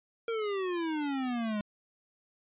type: exponential sweep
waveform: square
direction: down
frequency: 466.2 to 204.9 Hz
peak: -31 dBFS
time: 0.28-1.61 s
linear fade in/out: 2 ms
effects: resampled to 8000 Hz